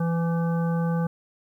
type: harmonic tone with a mistuned harmonic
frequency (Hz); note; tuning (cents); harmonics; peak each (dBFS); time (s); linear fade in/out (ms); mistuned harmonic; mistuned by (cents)
167.5; E3; +28; 1 / 3 / 5 / 7 / 9; -22 / -32 / -36 / -39 / -41; 0-1.07; 5; 9; +19
effects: 10-bit